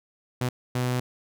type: tone bursts at uneven times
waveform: sawtooth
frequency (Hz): 125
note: B2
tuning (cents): +21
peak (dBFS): -20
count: 2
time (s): 0.41-0.49 / 0.75-1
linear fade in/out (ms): 5
effects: none